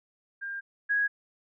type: tone pair in turn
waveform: sine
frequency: 1601 / 1656.5 Hz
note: G6 / G#6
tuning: +36 / -5 cents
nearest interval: minor second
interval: 59 cents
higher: second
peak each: -33 / -23 dBFS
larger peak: second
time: 0.41-0.61 / 0.89-1.08 s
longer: first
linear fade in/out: 20 ms
effects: none